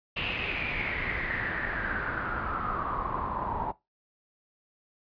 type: noise with low-pass filter sweep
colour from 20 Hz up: pink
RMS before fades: -32 dBFS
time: 0.16-3.72 s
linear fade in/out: 10 ms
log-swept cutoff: 2800 to 900 Hz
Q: 7.4
effects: noise-tail reverb RT60 0.2 s tail -19 dB re dry + resampled to 11025 Hz